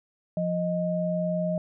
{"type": "tone pair together", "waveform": "sine", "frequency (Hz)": [174.9, 622.8], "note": ["F3", "D#5"], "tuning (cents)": [3, 2], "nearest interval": "octave + minor seventh", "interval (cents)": 2199, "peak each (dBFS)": -27, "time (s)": [0.37, 1.58], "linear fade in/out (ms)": 2, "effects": []}